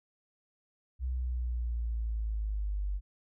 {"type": "linear sweep", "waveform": "sine", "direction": "down", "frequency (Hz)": [64.2, 48.01], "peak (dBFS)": -30, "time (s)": [0.99, 3.01], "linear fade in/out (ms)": 50, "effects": []}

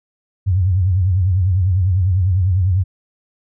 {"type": "tone with vibrato", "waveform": "sine", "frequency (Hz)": 92.5, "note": "F#2", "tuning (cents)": 0, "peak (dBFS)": -12, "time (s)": [0.46, 2.84], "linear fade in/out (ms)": 20, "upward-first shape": "sine", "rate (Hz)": 10, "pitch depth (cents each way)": 130, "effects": []}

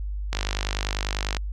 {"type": "click train", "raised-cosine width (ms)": 0.2, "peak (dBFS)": -9, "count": 53, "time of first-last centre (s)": [0.33, 1.368], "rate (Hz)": 50.1, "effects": ["added 50 Hz sine -27 dBFS peak until 1.52 s"]}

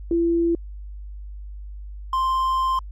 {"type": "tone pair in turn", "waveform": ["sine", "triangle"], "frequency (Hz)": [337.7, 1047], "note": ["E4", "C6"], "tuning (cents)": [42, 1], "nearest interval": "octave + minor sixth", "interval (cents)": 1959, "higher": "second", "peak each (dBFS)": -17, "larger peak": "neither", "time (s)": [[0.11, 0.55], [2.13, 2.79]], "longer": "second", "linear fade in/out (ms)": 2, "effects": ["added 50 Hz sine -33 dBFS peak until 2.91 s", "AAC 64 kbps"]}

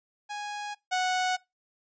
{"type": "tone pair in turn", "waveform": "sawtooth", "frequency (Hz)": [828, 737.7], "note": ["G#5", "F#5"], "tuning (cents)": [-5, -5], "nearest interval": "major second", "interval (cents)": 200, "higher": "first", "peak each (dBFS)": [-30, -21], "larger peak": "second", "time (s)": [[0.29, 0.75], [0.91, 1.37]], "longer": "neither", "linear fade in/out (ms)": 20, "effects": ["noise-tail reverb RT60 0.2 s tail -22 dB re dry", "resampled to 16000 Hz"]}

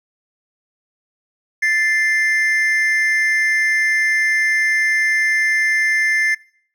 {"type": "tone pair together", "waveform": "triangle", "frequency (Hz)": [1760, 2090], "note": ["A6", "C7"], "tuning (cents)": [0, -2], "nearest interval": "minor third", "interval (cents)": 298, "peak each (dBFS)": -15, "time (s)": [1.62, 6.35], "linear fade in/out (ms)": 10, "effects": ["noise-tail reverb RT60 0.6 s tail -24 dB re dry"]}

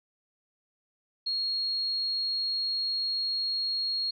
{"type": "tone", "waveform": "sine", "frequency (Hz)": 4287, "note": "C8", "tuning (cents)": 41, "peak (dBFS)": -27, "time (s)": [1.26, 4.11], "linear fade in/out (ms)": 10, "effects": []}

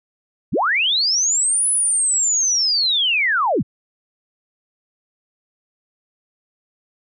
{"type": "linear two-way sweep", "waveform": "sine", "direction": "up then down", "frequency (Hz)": [68.5, 10220, 68.5], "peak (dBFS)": -15, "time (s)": [0.52, 3.63], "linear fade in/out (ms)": 20, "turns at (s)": 1.69, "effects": []}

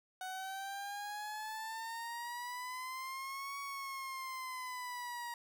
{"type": "exponential two-way sweep", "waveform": "30% pulse", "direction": "up then down", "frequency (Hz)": [742, 1121, 947], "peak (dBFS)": -38, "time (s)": [0.21, 5.34], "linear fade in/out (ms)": 2, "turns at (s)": 3.59, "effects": []}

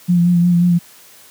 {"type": "tone with vibrato", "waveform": "sine", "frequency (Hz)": 174.61, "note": "F3", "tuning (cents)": 0, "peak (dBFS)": -9, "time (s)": [0.08, 0.79], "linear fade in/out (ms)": 20, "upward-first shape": "sine", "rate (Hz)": 5.6, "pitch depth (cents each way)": 29, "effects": ["white hiss -44 dBFS RMS until 1.3 s", "high-pass 100 Hz 12 dB/octave"]}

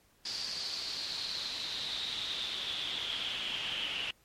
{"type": "noise with band-pass filter sweep", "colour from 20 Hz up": "brown", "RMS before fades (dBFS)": -37, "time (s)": [0.25, 4.11], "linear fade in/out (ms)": 5, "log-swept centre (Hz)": [4800, 2900], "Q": 7.9, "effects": ["pink hiss -67 dBFS RMS until 4.24 s", "MP3 64 kbps"]}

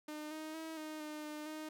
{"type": "tone with pitch steps", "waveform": "sawtooth", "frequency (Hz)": [303.4, 312.1, 321.1, 309.6, 303.8, 302.1, 309.8], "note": ["D#4", "D#4", "E4", "D#4", "D#4", "D4", "D#4"], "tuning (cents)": [-44, 5, -45, -9, -41, 49, -7], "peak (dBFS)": -39, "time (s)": [0.08, 1.69], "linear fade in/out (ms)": 5, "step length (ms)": 230, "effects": []}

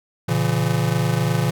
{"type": "chord", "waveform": "square", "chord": "A# diminished", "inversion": "none", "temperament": "just", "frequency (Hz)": [116.54, 139.85, 167.82], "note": ["A#2", "C#3", "E3"], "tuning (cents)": [0, 16, 31], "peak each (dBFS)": -23, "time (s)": [0.28, 1.51], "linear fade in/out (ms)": 10, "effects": []}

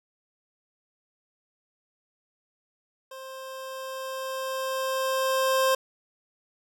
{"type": "tone with level ramp", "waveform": "25% pulse", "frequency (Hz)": 527, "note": "C5", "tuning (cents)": 12, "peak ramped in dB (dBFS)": [-36, -16], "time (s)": [3.11, 5.75], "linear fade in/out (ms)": 5, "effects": []}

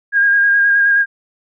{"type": "tone with vibrato", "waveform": "sine", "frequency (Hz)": 1623, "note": "G#6", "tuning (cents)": -40, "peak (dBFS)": -9, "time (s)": [0.12, 1.06], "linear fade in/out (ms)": 50, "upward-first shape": "square", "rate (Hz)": 9.5, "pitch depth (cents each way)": 17, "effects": []}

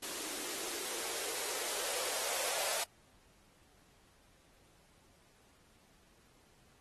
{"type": "noise with band-pass filter sweep", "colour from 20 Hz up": "violet", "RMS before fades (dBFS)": -39, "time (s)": [0.02, 2.84], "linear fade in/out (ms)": 10, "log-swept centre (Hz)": [300, 620], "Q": 3.2, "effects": ["pink hiss -67 dBFS RMS until 6.8 s", "AAC 32 kbps"]}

